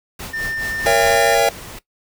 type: noise with tremolo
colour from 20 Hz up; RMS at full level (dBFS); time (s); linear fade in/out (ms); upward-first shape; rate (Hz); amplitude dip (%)
pink; -29; 0.19-1.17; 5; triangle; 4.8; 80
type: tone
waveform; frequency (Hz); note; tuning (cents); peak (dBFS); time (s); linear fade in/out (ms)
triangle; 1800; A6; +39; -21; 0.33-1.35; 10
type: noise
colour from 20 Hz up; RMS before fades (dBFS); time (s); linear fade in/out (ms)
pink; -35; 0.67-1.79; 5
type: chord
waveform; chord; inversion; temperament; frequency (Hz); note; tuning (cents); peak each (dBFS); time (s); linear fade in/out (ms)
square; A# diminished seventh; none; just; 466.2 / 559.4 / 671.3 / 805.5; A#4 / C#5 / E5 / G5; 0 / +16 / +31 / +47; -19; 0.86-1.49; 2
effects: noise-tail reverb RT60 0.1 s tail -17 dB re dry